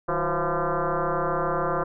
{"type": "tone with frequency modulation", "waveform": "sine", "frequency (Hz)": 329.6, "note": "E4", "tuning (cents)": 0, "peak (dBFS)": -22, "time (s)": [0.08, 1.84], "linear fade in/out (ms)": 10, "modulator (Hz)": 173, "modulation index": 6.1, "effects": []}